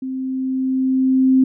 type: tone with level ramp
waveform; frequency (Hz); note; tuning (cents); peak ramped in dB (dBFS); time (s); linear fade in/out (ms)
sine; 261.6; C4; 0; -23 to -9; 0.02-1.44; 5
effects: none